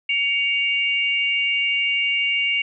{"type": "tone pair together", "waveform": "sine", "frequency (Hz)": [2247, 2794], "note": ["C#7", "F7"], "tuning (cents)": [23, 0], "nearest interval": "major third", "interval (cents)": 377, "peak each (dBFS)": -21, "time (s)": [0.09, 2.62], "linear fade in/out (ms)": 5, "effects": []}